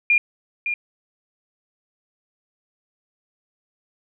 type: tone with echo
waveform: sine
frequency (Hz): 2412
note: D7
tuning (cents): +46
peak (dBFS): -13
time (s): 0.1-0.18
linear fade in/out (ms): 2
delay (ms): 560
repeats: 1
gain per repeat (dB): -8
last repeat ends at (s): 0.74
effects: none